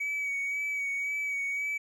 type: tone with vibrato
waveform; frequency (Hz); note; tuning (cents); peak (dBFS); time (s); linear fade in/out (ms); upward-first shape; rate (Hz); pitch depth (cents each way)
triangle; 2266; C#7; +37; -27; 0-1.78; 10; sine; 1.9; 27
effects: tanh soft clip ceiling -23 dBFS